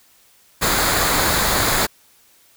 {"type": "noise with comb filter", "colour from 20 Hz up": "pink", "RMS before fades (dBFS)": -18, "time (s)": [0.61, 1.87], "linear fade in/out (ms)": 20, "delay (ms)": 0.35, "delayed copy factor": -0.5, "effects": ["white hiss -54 dBFS RMS until 2.56 s"]}